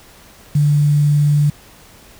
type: tone with quantisation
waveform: sine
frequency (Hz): 146.83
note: D3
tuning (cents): 0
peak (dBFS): -10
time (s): 0.55-1.5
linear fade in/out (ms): 5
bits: 6
effects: pink hiss -44 dBFS RMS until 2.19 s